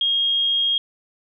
sine tone, 3253 Hz, G#7, 37 cents flat, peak -17 dBFS, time 0.01-0.78 s, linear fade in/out 2 ms, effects none

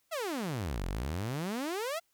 sawtooth exponential two-way sweep, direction down then up, 699 to 41.2 to 699 Hz, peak -29 dBFS, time 0.11-2 s, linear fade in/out 20 ms, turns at 0.85 s, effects white hiss -74 dBFS RMS until 2.13 s

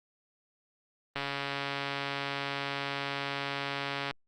click train, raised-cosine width 0.3 ms, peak -17 dBFS, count 414, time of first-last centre 1.16-4.11 s, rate 140 Hz, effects Opus 32 kbps

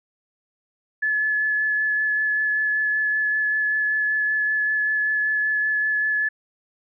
sine tone with vibrato, 1717 Hz, A6, 43 cents flat, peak -19 dBFS, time 1.02-6.29 s, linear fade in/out 10 ms, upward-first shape sine, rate 5.2 Hz, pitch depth 11 cents each way, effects none

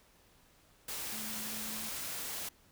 sine tone in noise, 217.3 Hz, A3, 21 cents flat, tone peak -47 dBFS, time 1.12-1.89 s, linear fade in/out 5 ms, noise white, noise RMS -40 dBFS, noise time 0.88-2.49 s, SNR -10 dB, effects pink hiss -65 dBFS RMS until 2.71 s

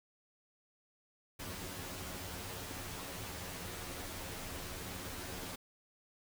pink noise with comb filter, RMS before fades -44 dBFS, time 1.39-5.56 s, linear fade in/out 10 ms, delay 11 ms, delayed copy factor +0.7, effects none

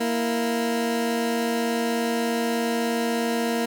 20% pulse tone pair together, 233.1 / 329.7 Hz, A#3 / E4, 0 / 0 cents, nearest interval tritone, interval 600 cents, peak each -18 / -26 dBFS, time 0-3.66 s, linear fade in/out 10 ms, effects none

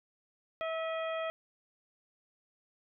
harmonic tone with a mistuned harmonic, 648 Hz, E5, 30 cents flat, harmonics 1 / 2 / 3 / 4 / 5, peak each -34 / -40 / -44 / -46 / -48 dBFS, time 0.61-1.3 s, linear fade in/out 0 ms, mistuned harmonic 4, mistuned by -78 cents, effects none

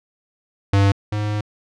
square tone pair in turn, 99.2 / 105.1 Hz, G2 / G#2, +21 / +21 cents, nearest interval minor second, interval 100 cents, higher second, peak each -13 / -21 dBFS, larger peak first, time 0.73-0.92 / 1.12-1.41 s, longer second, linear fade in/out 5 ms, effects low-pass 5000 Hz 12 dB/octave

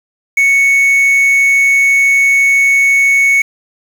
triangle tone with quantisation, 2217 Hz, C#7, in tune, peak -5 dBFS, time 0.37-3.42 s, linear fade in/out 5 ms, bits 5, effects none

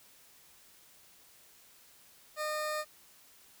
20% pulse tone, 610 Hz, D#5, 34 cents flat, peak -28 dBFS, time 2.36-2.85 s, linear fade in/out 50 ms, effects white hiss -60 dBFS RMS until 3.6 s

